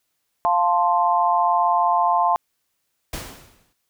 sine chord, F major, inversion none, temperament equal, 698.5 / 880 / 1046.5 Hz, F5 / A5 / C6, 0 / 0 / 0 cents, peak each -20 dBFS, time 0.45-2.36 s, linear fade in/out 0 ms
pink noise with exponential decay, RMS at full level -28 dBFS, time 3.13-3.73 s, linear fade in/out 5 ms, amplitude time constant 130 ms
effects white hiss -73 dBFS RMS until 3.89 s

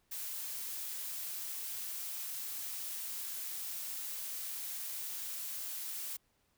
blue noise, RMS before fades -41 dBFS, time 0.11-6.17 s, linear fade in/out 10 ms, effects pink hiss -75 dBFS RMS until 6.57 s

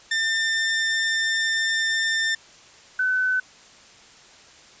sawtooth / sine tone pair in turn, 1797 / 1511.1 Hz, A6 / F#6, +36 / +36 cents, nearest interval minor third, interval 300 cents, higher first, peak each -17 / -19 dBFS, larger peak first, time 0.11-2.35 / 2.99-3.4 s, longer first, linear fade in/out 5 ms, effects white hiss -49 dBFS RMS until 4.8 s + resampled to 16000 Hz

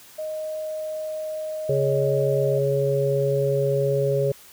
sine tone, 622.3 Hz, D#5, in tune, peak -27 dBFS, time 0.18-2.59 s, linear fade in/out 10 ms
harmonic tone, 138.59 Hz, C#3, in tune, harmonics 1 / 3 / 4, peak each -24 / -23 / -23 dBFS, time 1.69-4.32 s, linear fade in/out 5 ms
effects white hiss -48 dBFS RMS until 4.52 s

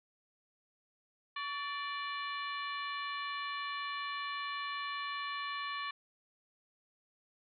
harmonic tone with a mistuned harmonic, 587.3 Hz, D5, in tune, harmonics 2 / 3 / 4 / 5 / 6 / 7, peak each -39 / -43 / -45 / -47 / -49 / -50 dBFS, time 1.36-5.91 s, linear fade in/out 5 ms, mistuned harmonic 2, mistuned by -65 cents, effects none

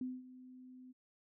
sine tone with ADSR envelope, 254.6 Hz, C4, 47 cents flat, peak -36 dBFS, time 0.01-0.93 s, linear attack 3 ms, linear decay 210 ms, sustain -16 dB, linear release 24 ms, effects none

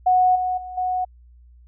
sine tone with level steps, 735 Hz, F#5, 12 cents flat, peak -13 / -20 / -31 / -20 dBFS, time 0.06-1.05 s, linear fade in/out 10 ms, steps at 0.35 / 0.57 / 0.77 s, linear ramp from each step 10 ms, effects added 60 Hz sine -46 dBFS peak until 1.67 s

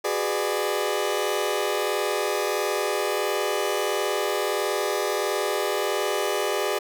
sawtooth chord, G# half-diminished seventh, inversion third, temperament just, 373.8 / 415.3 / 498.4 / 598 Hz, F#4 / G#4 / B4 / D5, +18 / 0 / +16 / +31 cents, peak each -26 / -23 / -27 / -25 dBFS, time 0.04-6.79 s, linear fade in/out 10 ms, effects none

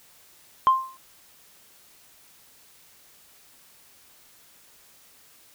sine tone with exponential decay, 1051 Hz, C6, 7 cents sharp, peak -10 dBFS, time 0.67-0.97 s, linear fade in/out 0 ms, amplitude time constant 64 ms, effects tanh soft clip ceiling -10 dBFS + white hiss -55 dBFS RMS until 5.54 s

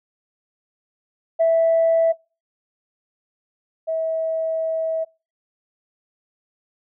sine tone pair in turn, 658 / 646.3 Hz, E5 / E5, -3 / -34 cents, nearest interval unison, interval 31 cents, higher first, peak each -12 / -20 dBFS, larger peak first, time 1.39-2.13 / 3.87-5.05 s, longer second, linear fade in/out 20 ms, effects noise-tail reverb RT60 0.3 s tail -25 dB re dry + tanh soft clip ceiling -10 dBFS

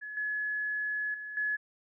sine tone with level steps, 1700 Hz, G#6, 40 cents sharp, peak -38 / -30 / -38 / -28 dBFS, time 0.01-1.57 s, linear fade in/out 20 ms, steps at 0.17 / 1.14 / 1.37 s, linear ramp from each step 2 ms, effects none

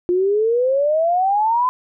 sine exponential sweep, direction up, 349.2 to 1027 Hz, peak -14 dBFS, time 0.09-1.69 s, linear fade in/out 0 ms, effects none

